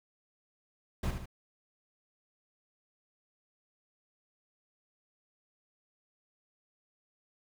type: noise with echo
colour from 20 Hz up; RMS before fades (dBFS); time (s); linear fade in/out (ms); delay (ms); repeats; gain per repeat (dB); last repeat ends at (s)
brown; -32; 1.03-1.11; 5; 74; 2; -6; 1.258
effects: none